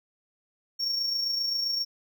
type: tone with amplitude modulation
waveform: triangle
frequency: 5510 Hz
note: F8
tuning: 24 cents flat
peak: -23 dBFS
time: 0.79-1.85 s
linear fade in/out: 20 ms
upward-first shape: sine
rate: 27.6 Hz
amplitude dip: 40%
effects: none